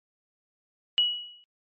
sine tone with exponential decay, 2923 Hz, F#7, 22 cents flat, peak -16 dBFS, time 0.98-1.44 s, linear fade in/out 0 ms, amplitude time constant 100 ms, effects tanh soft clip ceiling -13 dBFS + MP3 32 kbps

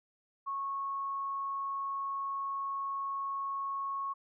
sine tone, 1100 Hz, C#6, 14 cents flat, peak -33 dBFS, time 0.46-4.14 s, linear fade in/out 20 ms, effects none

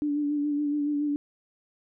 sine tone with vibrato, 292.5 Hz, D4, 7 cents flat, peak -24 dBFS, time 0.02-1.16 s, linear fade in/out 0 ms, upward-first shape sine, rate 7.1 Hz, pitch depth 30 cents each way, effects none

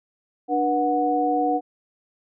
sine tone cluster, 296.1 / 484.8 / 736 Hz, D4 / B4 / F#5, +14 / -32 / -9 cents, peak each -24 / -26 / -21 dBFS, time 0.48-1.61 s, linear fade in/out 50 ms, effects none

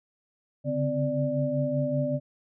sine tone cluster, 138.6 / 143.8 / 256.2 / 588 Hz, C#3 / D3 / C4 / D5, 0 / -36 / -36 / +2 cents, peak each -32 / -30 / -30 / -28 dBFS, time 0.64-2.2 s, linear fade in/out 50 ms, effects none

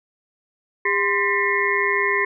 sine tone cluster, 403 / 1034 / 1794 / 1966 / 2137 Hz, G4 / C6 / A6 / B6 / C7, +48 / -21 / +33 / -8 / +36 cents, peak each -24 dBFS, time 0.85-2.25 s, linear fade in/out 5 ms, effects none

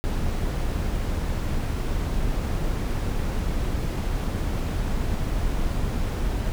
brown noise, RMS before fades -25 dBFS, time 0.04-6.52 s, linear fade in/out 0 ms, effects none

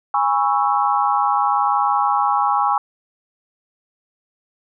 sine chord, C# minor seventh, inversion second, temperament equal with one note detuned, 822 / 987.8 / 1108.7 / 1318.5 Hz, G#5 / B5 / C#6 / E6, -18 / 0 / 0 / 0 cents, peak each -18 / -23 / -20 / -23 dBFS, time 0.14-2.78 s, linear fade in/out 2 ms, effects none

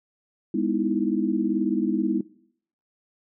sine chord, E major seventh, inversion first, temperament equal with one note detuned, 204.2 / 246.9 / 311.1 / 329.6 Hz, G#3 / B3 / D#4 / E4, -29 / 0 / 0 / 0 cents, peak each -27 dBFS, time 0.54-2.21 s, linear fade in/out 5 ms, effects noise-tail reverb RT60 0.7 s tail -22 dB re dry

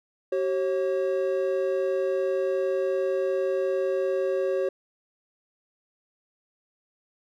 triangle tone pair together, 381.3 / 544 Hz, G4 / C#5, -48 / -33 cents, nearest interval tritone, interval 615 cents, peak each -24 dBFS, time 0.32-4.69 s, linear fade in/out 5 ms, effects none

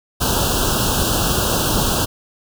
pink band-stop noise, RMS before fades -18 dBFS, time 0.2-2.06 s, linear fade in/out 20 ms, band 1600 to 2700 Hz, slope 96 dB/octave, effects none

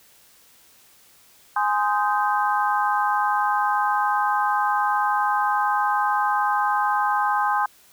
sine chord, Ab major seventh, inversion none, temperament just, 830.6 / 1038.3 / 1245.9 / 1557.4 Hz, Ab5 / C6 / Eb6 / G6, 0 / -14 / +2 / -12 cents, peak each -22 / -24 / -26 / -27 dBFS, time 1.56-7.66 s, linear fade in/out 5 ms, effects white hiss -54 dBFS RMS until 7.92 s

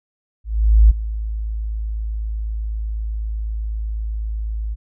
sine tone with ADSR envelope, 54 Hz, A1, 32 cents flat, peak -5 dBFS, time 0.44-4.76 s, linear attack 460 ms, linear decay 17 ms, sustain -16 dB, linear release 33 ms, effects none

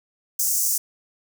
pink high-pass noise, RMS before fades -22 dBFS, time 0.39-0.78 s, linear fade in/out 5 ms, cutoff 5800 Hz, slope 48 dB/octave, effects none

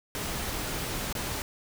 pink noise with dropouts, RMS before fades -33 dBFS, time 0.15-1.42 s, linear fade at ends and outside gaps 1 ms, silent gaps 1.127-1.151 s, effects none

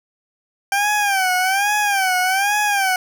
20% pulse tone with vibrato, 783 Hz, G5, 2 cents flat, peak -11 dBFS, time 0.72-2.96 s, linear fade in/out 2 ms, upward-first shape sine, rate 1.2 Hz, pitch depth 120 cents each way, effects none

